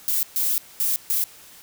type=noise bursts at uneven times; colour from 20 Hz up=violet; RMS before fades=-22 dBFS; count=4; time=0.08-0.23 / 0.36-0.58 / 0.8-0.96 / 1.1-1.24 s; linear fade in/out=0 ms; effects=white hiss -47 dBFS RMS until 1.62 s